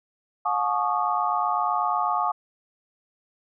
sine tone cluster, 718 / 859 / 1116 / 1224 Hz, F5 / A5 / C#6 / D#6, +48 / -42 / +11 / -29 cents, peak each -27 dBFS, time 0.45-2.32 s, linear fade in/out 10 ms, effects none

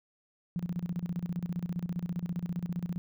sine tone with tremolo, 174.61 Hz, F3, in tune, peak -29 dBFS, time 0.56-2.98 s, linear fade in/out 0 ms, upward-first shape square, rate 15 Hz, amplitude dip 80%, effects none

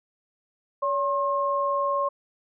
sine tone pair together, 567 / 1071.1 Hz, C#5 / C6, +39 / +40 cents, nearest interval major seventh, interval 1101 cents, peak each -26 / -24 dBFS, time 0.82-2.09 s, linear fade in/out 10 ms, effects none

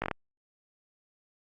slowing click train, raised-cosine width 0.5 ms, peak -15 dBFS, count 5, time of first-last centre 0.02-0.113 s, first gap 18 ms, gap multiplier 1.17, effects Opus 48 kbps

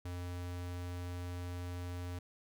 square tone, 88.7 Hz, F2, 27 cents sharp, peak -40 dBFS, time 0.05-2.19 s, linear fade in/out 5 ms, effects none

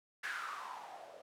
violet noise with low-pass filter sweep, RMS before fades -45 dBFS, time 0.23-1.22 s, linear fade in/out 10 ms, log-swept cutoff 1700 to 550 Hz, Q 5.7, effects none

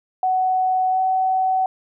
sine tone with pitch glide, 746 to 753.8 Hz, F#5 to F#5, +14 to +32 cents, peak -16 dBFS, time 0.23-1.66 s, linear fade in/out 2 ms, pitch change +18 cents, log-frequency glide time 0.9-0.99 s, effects none

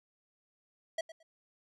square tone with echo, 650 Hz, E5, 24 cents flat, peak -32 dBFS, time 0.98-1.01 s, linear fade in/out 5 ms, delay 110 ms, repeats 2, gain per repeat -15 dB, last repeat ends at 1.23 s, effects low-pass 8000 Hz 12 dB/octave

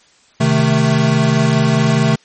square chord, A diminished, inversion first, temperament equal, 130.81 / 155.56 / 220 Hz, C3 / Eb3 / A3, 0 / 0 / 0 cents, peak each -16 dBFS, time 0.4-2.16 s, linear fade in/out 10 ms, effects white hiss -51 dBFS RMS until 2.24 s + MP3 32 kbps

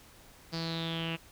sawtooth tone with low-pass filter sweep, 164.81 Hz, E3, in tune, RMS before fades -35 dBFS, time 0.52-1.17 s, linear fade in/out 20 ms, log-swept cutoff 4800 to 2700 Hz, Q 8.5, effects pink hiss -56 dBFS RMS until 1.31 s

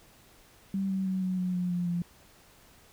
sine tone with pitch steps, 194.2 / 191.08 / 188.02 / 185 / 182.03 / 179.11 / 176.24 / 173.41 Hz, G3 / G3 / F#3 / F#3 / F#3 / F3 / F3 / F3, -16 / -44 / +28 / 0 / -28 / +44 / +16 / -12 cents, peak -27 dBFS, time 0.74-2.02 s, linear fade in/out 2 ms, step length 160 ms, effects pink hiss -58 dBFS RMS until 2.92 s

